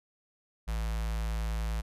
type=tone with notch filter; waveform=square; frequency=54.9 Hz; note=A1; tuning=3 cents flat; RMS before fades=-32 dBFS; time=0.67-1.82 s; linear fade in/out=20 ms; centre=320 Hz; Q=0.79; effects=resampled to 32000 Hz